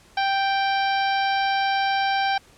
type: harmonic tone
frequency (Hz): 784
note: G5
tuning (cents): 0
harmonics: 1 / 2 / 3 / 4 / 5 / 6 / 7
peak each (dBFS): -21 / -27 / -31 / -33 / -35 / -37 / -38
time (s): 0.17-2.38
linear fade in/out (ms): 5
effects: pink hiss -53 dBFS RMS until 2.57 s + low-pass 10000 Hz 12 dB/octave